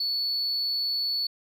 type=tone; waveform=sine; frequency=4435 Hz; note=C#8; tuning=in tune; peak=-23 dBFS; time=0-1.27 s; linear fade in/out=5 ms; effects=tanh soft clip ceiling -23 dBFS